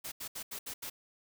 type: noise bursts at uneven times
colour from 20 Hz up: white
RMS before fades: -41 dBFS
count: 6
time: 0.04-0.12 / 0.2-0.28 / 0.35-0.43 / 0.51-0.59 / 0.66-0.74 / 0.82-0.9 s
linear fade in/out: 10 ms
effects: none